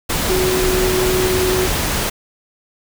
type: tone in noise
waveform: sine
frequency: 370 Hz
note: F#4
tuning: in tune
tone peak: -16 dBFS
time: 0.29-1.67 s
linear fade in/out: 10 ms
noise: pink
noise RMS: -19 dBFS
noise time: 0.09-2.1 s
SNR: 0 dB
effects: none